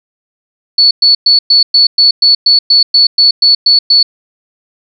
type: tone bursts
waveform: sine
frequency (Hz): 4435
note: C#8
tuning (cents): 0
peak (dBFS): -3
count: 14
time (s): 0.78-4.03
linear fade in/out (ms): 5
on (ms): 130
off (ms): 110
effects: none